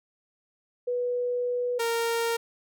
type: tone pair in turn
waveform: sine / sawtooth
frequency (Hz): 490.5 / 463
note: B4 / A#4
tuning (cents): -12 / -12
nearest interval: minor second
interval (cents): 100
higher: first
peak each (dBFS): -25 / -21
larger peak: second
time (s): 0.87-1.79 / 1.79-2.37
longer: first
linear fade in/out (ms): 10
effects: none